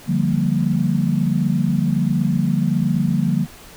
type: chord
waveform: sine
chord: G minor seventh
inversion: second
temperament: equal with one note detuned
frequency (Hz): 146.83 / 174.61 / 196 / 230.7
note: D3 / F3 / G3 / Bb3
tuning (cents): 0 / 0 / 0 / -18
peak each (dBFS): -21 / -20 / -22 / -22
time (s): 0.06-3.47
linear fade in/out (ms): 50
effects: pink hiss -42 dBFS RMS until 3.76 s